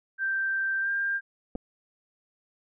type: tone with pitch glide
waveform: sine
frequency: 1568 to 1596.3 Hz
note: G6 to G6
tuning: 0 to +31 cents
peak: -25 dBFS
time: 0.18-1.21 s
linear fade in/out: 50 ms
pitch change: +31 cents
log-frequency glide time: 0.81-0.89 s
type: clicks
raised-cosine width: 2 ms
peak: -22 dBFS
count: 2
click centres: 1.553 / 1.557 s
effects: none